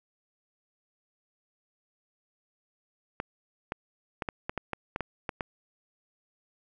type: clicks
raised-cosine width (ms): 0.5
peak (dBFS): -16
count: 11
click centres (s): 3.201 / 3.721 / 4.222 / 4.288 / 4.495 / 4.577 / 4.733 / 4.961 / 5.007 / 5.292 / 5.408
effects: none